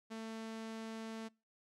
sawtooth tone, 223.1 Hz, A3, 24 cents sharp, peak -39 dBFS, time 0.1-1.29 s, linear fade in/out 20 ms, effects noise-tail reverb RT60 0.3 s tail -25 dB re dry + low-pass 8000 Hz 12 dB/octave

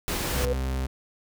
pink noise, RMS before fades -29 dBFS, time 0.08-0.45 s, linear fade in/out 0 ms
sine tone with exponential growth, 493.9 Hz, B4, in tune, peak -22 dBFS, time 0.09-0.53 s, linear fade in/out 5 ms, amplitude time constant 94 ms
40% pulse tone, 65.41 Hz, C2, in tune, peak -25 dBFS, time 0.33-0.87 s, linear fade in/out 10 ms
effects none

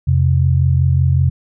sine tone pair together, 86.84 / 132.2 Hz, F2 / C3, -9 / +18 cents, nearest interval perfect fifth, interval 727 cents, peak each -13 dBFS, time 0.07-1.3 s, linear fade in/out 10 ms, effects none

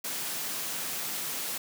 white high-pass noise, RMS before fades -34 dBFS, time 0.04-1.58 s, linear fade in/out 5 ms, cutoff 120 Hz, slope 96 dB/octave, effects none

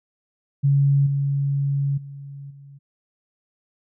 sine tone with level steps, 140 Hz, C#3, 18 cents sharp, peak -14 / -19 / -34 / -41 dBFS, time 0.63-2.79 s, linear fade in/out 20 ms, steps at 1.06 / 1.97 / 2.5 s, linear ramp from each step 10 ms, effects none

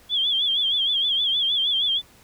sine tone with vibrato, 3315 Hz, G#7, 4 cents flat, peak -19 dBFS, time 0.09-2.02 s, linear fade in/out 50 ms, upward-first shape sine, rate 6.4 Hz, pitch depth 94 cents each way, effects pink hiss -53 dBFS RMS until 2.23 s

